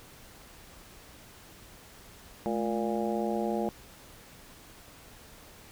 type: harmonic tone with a mistuned harmonic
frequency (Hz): 117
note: A#2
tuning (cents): +7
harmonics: 2 / 3 / 4 / 5 / 6 / 7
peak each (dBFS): -32 / -34 / -35 / -36 / -37 / -37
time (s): 2.46-3.69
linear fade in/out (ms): 0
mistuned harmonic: 2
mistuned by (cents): -140
effects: pink hiss -52 dBFS RMS until 5.71 s